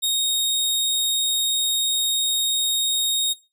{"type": "tone", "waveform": "sawtooth", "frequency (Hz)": 3729, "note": "A#7", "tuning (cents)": 0, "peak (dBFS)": -16, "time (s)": [0.02, 3.34], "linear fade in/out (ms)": 20, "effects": ["noise-tail reverb RT60 0.3 s tail -21 dB re dry"]}